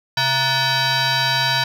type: tone with frequency modulation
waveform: sine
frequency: 1480 Hz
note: F#6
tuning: in tune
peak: -13 dBFS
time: 0.17-1.64 s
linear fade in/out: 5 ms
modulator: 806 Hz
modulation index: 4.3
effects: tanh soft clip ceiling -15 dBFS + 9-bit